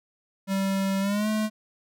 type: tone with pitch glide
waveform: square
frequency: 194.1 to 215.4 Hz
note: G3 to A3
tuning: -17 to -37 cents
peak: -24 dBFS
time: 0.47-1.5 s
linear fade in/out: 50 ms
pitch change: +180 cents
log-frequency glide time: 1-1.28 s
effects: none